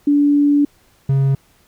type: tone pair in turn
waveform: sine / triangle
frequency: 288.9 / 136.34 Hz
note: D4 / C#3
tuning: -28 / -28 cents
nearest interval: octave + minor second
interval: 1300 cents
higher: first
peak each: -10 dBFS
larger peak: neither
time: 0.07-0.65 / 1.09-1.35 s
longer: first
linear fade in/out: 5 ms
effects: pink hiss -55 dBFS RMS until 1.67 s